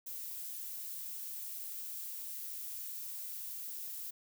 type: noise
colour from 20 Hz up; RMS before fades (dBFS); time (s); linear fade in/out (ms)
violet; -43; 0.06-4.11; 10
effects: none